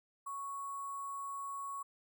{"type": "tone with sample-and-hold", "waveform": "sine", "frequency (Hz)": 1110, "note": "C#6", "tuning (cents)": 2, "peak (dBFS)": -39, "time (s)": [0.26, 1.83], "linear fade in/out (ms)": 10, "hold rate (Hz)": 8820, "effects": []}